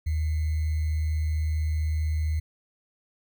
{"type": "tone with sample-and-hold", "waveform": "sine", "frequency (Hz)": 77.78, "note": "D#2", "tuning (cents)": 0, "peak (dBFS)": -23, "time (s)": [0.06, 2.4], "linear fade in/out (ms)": 10, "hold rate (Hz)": 2100, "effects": []}